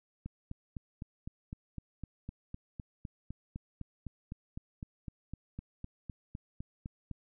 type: click train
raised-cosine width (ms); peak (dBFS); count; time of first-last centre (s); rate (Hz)
5; -28; 28; 0.26-7.113; 3.94
effects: none